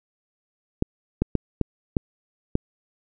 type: clicks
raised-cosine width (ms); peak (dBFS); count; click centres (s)
3; -7; 6; 0.824 / 1.22 / 1.353 / 1.613 / 1.968 / 2.554
effects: none